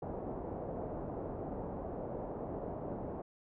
white low-pass noise, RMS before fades -41 dBFS, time 0.02-3.22 s, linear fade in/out 5 ms, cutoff 700 Hz, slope 24 dB/octave, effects none

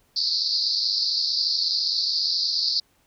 white band-pass noise, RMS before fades -24 dBFS, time 0.16-2.8 s, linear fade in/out 5 ms, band 4200 to 5000 Hz, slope 96 dB/octave, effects pink hiss -64 dBFS RMS until 3.06 s

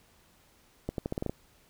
accelerating click train, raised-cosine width 2 ms, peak -18 dBFS, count 8, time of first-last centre 0.89-1.295 s, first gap 92 ms, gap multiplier 0.84, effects pink hiss -63 dBFS RMS until 1.69 s

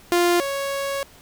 sawtooth tone pair in turn, 349.2 / 554.3 Hz, F4 / C#5, 0 / 0 cents, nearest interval minor sixth, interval 800 cents, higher second, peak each -12 / -20 dBFS, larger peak first, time 0.12-0.4 / 0.4-1.03 s, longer second, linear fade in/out 0 ms, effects pink hiss -49 dBFS RMS until 1.21 s

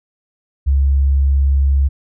sine tone, 68.8 Hz, C#2, 12 cents flat, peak -10 dBFS, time 0.66-1.89 s, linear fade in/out 20 ms, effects none

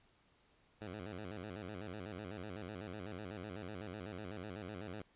10% pulse tone with vibrato, 98 Hz, G2, in tune, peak -36 dBFS, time 0.81-5.02 s, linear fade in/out 5 ms, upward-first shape square, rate 8 Hz, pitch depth 150 cents each way, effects pink hiss -71 dBFS RMS until 5.15 s + resampled to 8000 Hz

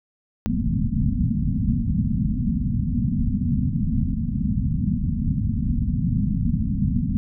white low-pass noise, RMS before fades -22 dBFS, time 0.46-7.17 s, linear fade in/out 0 ms, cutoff 250 Hz, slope 96 dB/octave, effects none

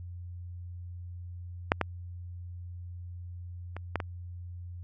clicks, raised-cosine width 0.5 ms, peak -6 / -11 / -24 / -13 / -18 dBFS, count 5, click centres 1.719 / 1.813 / 3.766 / 3.957 / 4.002 s, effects added 88 Hz sine -39 dBFS peak until 4.83 s

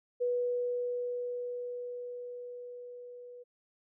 sine tone with level ramp, 489.4 Hz, B4, 16 cents flat, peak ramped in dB -27 to -46 dBFS, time 0.2-3.44 s, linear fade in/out 20 ms, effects none

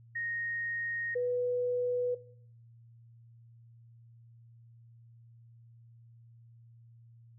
sine tone pair in turn, 1863 / 492.5 Hz, A#6 / B4, -2 / -5 cents, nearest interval octave + major seventh, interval 2303 cents, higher first, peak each -33 / -28 dBFS, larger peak second, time 0.15-1.15 / 1.15-2.15 s, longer neither, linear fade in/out 10 ms, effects noise-tail reverb RT60 0.6 s tail -18 dB re dry + added 116 Hz sine -54 dBFS peak until 7.38 s

